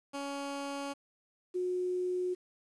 15% pulse / sine tone pair in turn, 280.1 / 362.9 Hz, C#4 / F#4, +18 / -34 cents, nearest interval major third, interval 448 cents, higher second, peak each -30 / -30 dBFS, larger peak neither, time 0.13-0.94 / 1.54-2.35 s, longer neither, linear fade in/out 20 ms, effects resampled to 22050 Hz + 10-bit

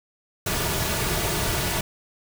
pink noise with comb filter, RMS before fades -25 dBFS, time 0.46-1.81 s, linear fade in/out 5 ms, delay 3.8 ms, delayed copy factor -0.55, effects none

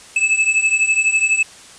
square beating tone pair, 2602 / 2614 Hz, E7 / E7, -23 / -15 cents, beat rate 12 Hz, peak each -19 / -16 dBFS, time 0.16-1.43 s, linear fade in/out 5 ms, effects white hiss -41 dBFS RMS until 1.78 s + resampled to 22050 Hz

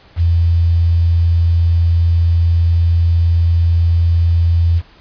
sine tone with quantisation, 84.5 Hz, E2, 43 cents sharp, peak -9 dBFS, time 0.16-4.82 s, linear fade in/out 50 ms, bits 6, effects pink hiss -46 dBFS RMS until 5 s + resampled to 11025 Hz

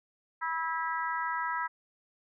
harmonic tone, 325.7 Hz, E4, 21 cents flat, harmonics 3 / 4 / 5 / 6, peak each -33 / -35 / -37 / -39 dBFS, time 0.41-1.68 s, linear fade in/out 20 ms, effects none

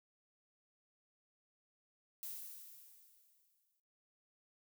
violet noise with exponential decay, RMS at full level -44 dBFS, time 2.23-3.8 s, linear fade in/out 0 ms, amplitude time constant 340 ms, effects noise-tail reverb RT60 0.7 s tail -20 dB re dry

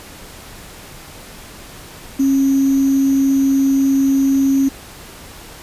sine tone with sample-and-hold, 272.1 Hz, C#4, 32 cents flat, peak -11 dBFS, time 2.19-4.69 s, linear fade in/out 10 ms, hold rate 6300 Hz, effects pink hiss -37 dBFS RMS until 5.62 s + resampled to 32000 Hz

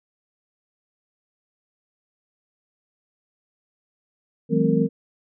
sine tone cluster, 163.6 / 187.9 / 212.6 / 258.1 / 459.5 Hz, E3 / F#3 / G#3 / C4 / A#4, -13 / +27 / +41 / -23 / -25 cents, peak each -23 dBFS, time 4.49-4.89 s, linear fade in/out 50 ms, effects none

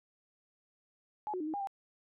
sine tone with pitch steps, 847 / 366.2 / 305.4 / 314.7 / 808 / 787 Hz, G#5 / F#4 / D#4 / D#4 / G#5 / G5, +34 / -18 / -32 / +20 / -48 / +7 cents, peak -34 dBFS, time 1.27-1.672 s, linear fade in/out 0 ms, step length 67 ms, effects none

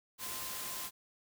sine tone in noise, 1039 Hz, C6, 12 cents flat, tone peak -50 dBFS, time 0.18-0.91 s, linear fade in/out 50 ms, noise white, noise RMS -41 dBFS, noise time 0.18-0.91 s, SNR -12 dB, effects none

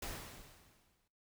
pink noise with exponential decay, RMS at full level -41 dBFS, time 0.02-1.08 s, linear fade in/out 5 ms, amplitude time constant 230 ms, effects noise-tail reverb RT60 0.3 s tail -17 dB re dry

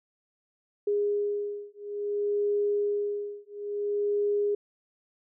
sine beating tone pair, 410.5 / 411.08 Hz, G#4 / G#4, -20 / -18 cents, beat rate 0.58 Hz, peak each -29 dBFS, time 0.87-4.55 s, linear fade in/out 5 ms, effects none

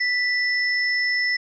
sine tone pair together, 1975.5 / 5279 Hz, B6 / E8, 0 / +2 cents, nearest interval octave + perfect fourth, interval 1702 cents, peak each -20 / -27 dBFS, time 0-1.37 s, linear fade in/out 10 ms, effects none

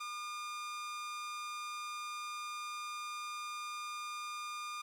sawtooth tone with amplitude modulation, 1210 Hz, D#6, 49 cents flat, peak -35 dBFS, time 0-4.82 s, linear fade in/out 10 ms, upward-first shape sine, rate 218 Hz, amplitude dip 30%, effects low-pass 9000 Hz 12 dB/octave + 11-bit

